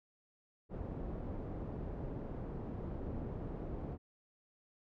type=low-pass noise; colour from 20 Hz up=pink; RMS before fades=-42 dBFS; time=0.69-3.98 s; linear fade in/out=50 ms; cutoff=520 Hz; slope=12 dB/octave; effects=none